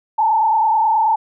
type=tone with frequency modulation; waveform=sine; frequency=880 Hz; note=A5; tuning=in tune; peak=-12 dBFS; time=0.18-1.16 s; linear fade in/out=10 ms; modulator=29.3 Hz; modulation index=1.3; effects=none